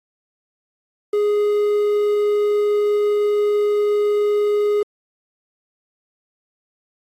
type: tone with quantisation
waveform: triangle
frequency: 415.3 Hz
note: G#4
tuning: in tune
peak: -13 dBFS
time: 1.13-4.83 s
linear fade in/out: 5 ms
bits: 7
effects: AAC 32 kbps